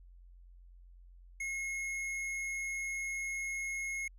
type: tone with hard clipping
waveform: sine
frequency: 2165 Hz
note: C#7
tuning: 41 cents flat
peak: -37 dBFS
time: 1.4-4.08 s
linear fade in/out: 5 ms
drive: 11 dB
effects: added 44 Hz sine -53 dBFS peak until 4.18 s + resampled to 32000 Hz